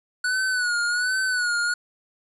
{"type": "tone with vibrato", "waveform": "square", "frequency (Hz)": 1473, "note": "F#6", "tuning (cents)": -8, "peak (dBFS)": -22, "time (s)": [0.24, 1.74], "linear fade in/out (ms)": 5, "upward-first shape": "sine", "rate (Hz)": 1.3, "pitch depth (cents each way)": 67, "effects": ["resampled to 24000 Hz", "9-bit"]}